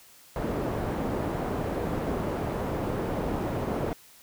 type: low-pass noise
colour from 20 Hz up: white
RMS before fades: -30 dBFS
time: 0.36-3.93 s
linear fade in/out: 0 ms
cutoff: 550 Hz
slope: 12 dB/octave
effects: white hiss -54 dBFS RMS until 4.22 s